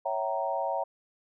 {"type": "chord", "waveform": "sine", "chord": "C# diminished seventh", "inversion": "none", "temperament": "equal with one note detuned", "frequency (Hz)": [554.4, 659.3, 765.2, 932.3], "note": ["C#5", "E5", "G5", "Bb5"], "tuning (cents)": [0, 0, -42, 0], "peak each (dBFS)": -33, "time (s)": [0.05, 0.84], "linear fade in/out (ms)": 10, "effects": []}